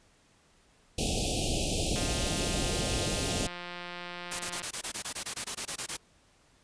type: band-stop noise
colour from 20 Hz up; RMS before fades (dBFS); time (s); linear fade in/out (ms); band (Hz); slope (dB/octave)
pink; -30; 0.98-3.47; 5; 780 to 2500; 96
type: click train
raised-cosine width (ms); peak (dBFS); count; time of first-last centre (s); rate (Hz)
0.3; -24; 469; 1.96-4.619; 176
type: noise bursts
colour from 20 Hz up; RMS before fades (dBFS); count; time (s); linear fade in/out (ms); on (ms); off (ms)
white; -34; 16; 4.31-5.97; 10; 85; 20
effects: pink hiss -64 dBFS RMS until 6.63 s + resampled to 22050 Hz